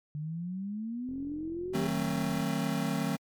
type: exponential sweep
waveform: sine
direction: up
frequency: 146.83 to 408 Hz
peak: -33 dBFS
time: 0.15-1.87 s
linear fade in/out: 0 ms
type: click train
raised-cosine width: 3 ms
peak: -36 dBFS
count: 59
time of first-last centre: 1.09-2.408 s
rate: 44 Hz
type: chord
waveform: square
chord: D# diminished seventh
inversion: none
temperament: just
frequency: 155.56 / 186.68 / 224 / 268.8 Hz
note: D#3 / F#3 / A3 / C4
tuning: 0 / +16 / +31 / +47 cents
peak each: -35 dBFS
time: 1.73-3.17 s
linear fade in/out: 20 ms
effects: MP3 96 kbps